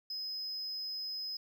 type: tone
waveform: sine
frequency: 5070 Hz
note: D#8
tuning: 32 cents sharp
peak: -34 dBFS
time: 0.1-1.37 s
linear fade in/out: 5 ms
effects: tanh soft clip ceiling -36 dBFS + 11-bit